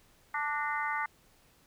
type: harmonic tone with a mistuned harmonic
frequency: 293.7 Hz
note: D4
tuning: in tune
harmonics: 3 / 4 / 5 / 6 / 7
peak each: -35 / -36 / -37 / -38 / -38 dBFS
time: 0.34-1.06 s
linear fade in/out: 5 ms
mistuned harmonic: 6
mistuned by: +70 cents
effects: pink hiss -64 dBFS RMS until 1.66 s